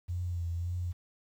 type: tone with vibrato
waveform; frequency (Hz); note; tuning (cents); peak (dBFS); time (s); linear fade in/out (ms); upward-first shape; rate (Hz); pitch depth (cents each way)
sine; 86.9; F2; -8; -31; 0.08-0.93; 20; sine; 1.8; 45
effects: 10-bit